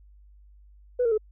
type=tone with pitch steps; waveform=sine; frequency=493.9 / 460.8 / 430 Hz; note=B4 / A#4 / A4; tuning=0 / -20 / -40 cents; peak=-19 dBFS; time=0.99-1.179 s; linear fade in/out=10 ms; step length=63 ms; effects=tanh soft clip ceiling -16 dBFS + added 50 Hz sine -50 dBFS peak until 1.31 s